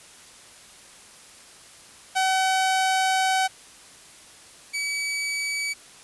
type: tone pair in turn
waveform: sawtooth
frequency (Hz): 758 / 2283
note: F#5 / D7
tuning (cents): +42 / -50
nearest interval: octave + perfect fifth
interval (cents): 1908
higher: second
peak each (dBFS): -16 / -22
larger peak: first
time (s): 2.15-3.48 / 4.73-5.74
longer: first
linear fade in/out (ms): 20
effects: white hiss -48 dBFS RMS until 6.03 s + resampled to 24000 Hz